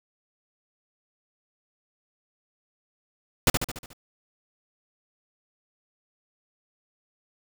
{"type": "noise with echo", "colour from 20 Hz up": "pink", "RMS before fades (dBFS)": -18, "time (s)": [3.47, 3.5], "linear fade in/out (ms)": 2, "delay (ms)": 72, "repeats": 6, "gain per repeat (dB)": -5, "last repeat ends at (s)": 3.932, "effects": []}